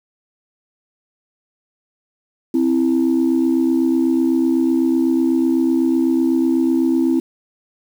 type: tone pair together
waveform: sine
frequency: 261.6 / 329.6 Hz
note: C4 / E4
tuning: 0 / 0 cents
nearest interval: major third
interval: 400 cents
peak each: -15 dBFS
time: 2.54-7.2 s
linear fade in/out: 5 ms
effects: tanh soft clip ceiling -8 dBFS + 7-bit